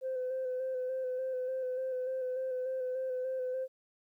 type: tone with vibrato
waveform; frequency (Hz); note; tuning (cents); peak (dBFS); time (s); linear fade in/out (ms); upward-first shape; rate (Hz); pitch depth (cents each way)
sine; 514; C5; -31; -31; 0.01-3.68; 50; square; 3.4; 24
effects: tanh soft clip ceiling -29 dBFS + 12-bit